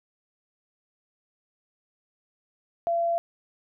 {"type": "tone", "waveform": "sine", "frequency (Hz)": 680, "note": "F5", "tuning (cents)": -46, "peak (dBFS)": -22, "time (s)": [2.87, 3.18], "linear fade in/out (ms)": 0, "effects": []}